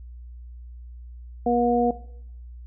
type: harmonic tone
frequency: 240 Hz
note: B3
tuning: 49 cents flat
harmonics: 1 / 2 / 3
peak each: -23 / -23 / -23 dBFS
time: 1.46-1.91 s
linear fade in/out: 5 ms
effects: noise-tail reverb RT60 0.7 s tail -17 dB re dry + added 60 Hz sine -38 dBFS peak until 2.66 s